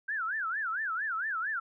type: tone with vibrato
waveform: sine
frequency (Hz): 1520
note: F#6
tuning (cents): +46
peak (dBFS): -30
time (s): 0.08-1.6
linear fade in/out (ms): 10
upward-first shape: sine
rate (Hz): 4.4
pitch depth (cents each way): 280
effects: none

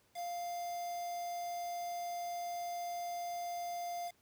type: tone with quantisation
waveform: triangle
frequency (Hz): 698.5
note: F5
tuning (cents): 0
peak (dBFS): -36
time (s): 0.14-4.12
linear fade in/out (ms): 50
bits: 8
effects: pink hiss -71 dBFS RMS until 4.21 s + high-pass 60 Hz 12 dB/octave

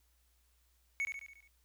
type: tone with echo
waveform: triangle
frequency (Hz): 2217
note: C#7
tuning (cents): 0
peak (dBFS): -30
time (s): 1-1.05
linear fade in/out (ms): 0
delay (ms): 71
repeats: 6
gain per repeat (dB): -5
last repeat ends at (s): 1.476
effects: added 60 Hz sine -70 dBFS peak until 1.64 s + white hiss -75 dBFS RMS until 1.64 s

